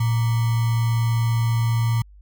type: tone with sample-and-hold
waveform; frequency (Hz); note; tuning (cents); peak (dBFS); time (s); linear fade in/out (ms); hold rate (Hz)
sine; 115.1; A#2; -22; -17; 0-2.02; 5; 1050
effects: added 50 Hz sine -44 dBFS peak until 2.21 s